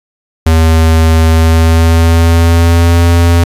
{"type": "tone with pitch glide", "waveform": "square", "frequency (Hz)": [80.8, 85.26], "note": ["E2", "F2"], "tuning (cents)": [-34, -41], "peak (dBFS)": -5, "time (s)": [0.46, 3.44], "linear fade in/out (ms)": 5, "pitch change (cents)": 93, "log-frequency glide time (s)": [1.28, 3.03], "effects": ["resampled to 32000 Hz", "7-bit"]}